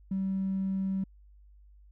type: tone with tanh clipping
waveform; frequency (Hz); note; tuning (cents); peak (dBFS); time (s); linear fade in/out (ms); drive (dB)
triangle; 192.1; G3; -35; -27; 0.11-1.04; 5; 1
effects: added 50 Hz sine -53 dBFS peak until 1.91 s